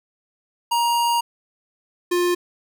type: tone pair in turn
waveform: square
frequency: 943 / 353.2 Hz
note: A#5 / F4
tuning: +20 / +20 cents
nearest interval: octave + perfect fourth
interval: 1700 cents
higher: first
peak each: -18 dBFS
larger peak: neither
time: 0.71-1.21 / 2.11-2.35 s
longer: first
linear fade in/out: 10 ms
effects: none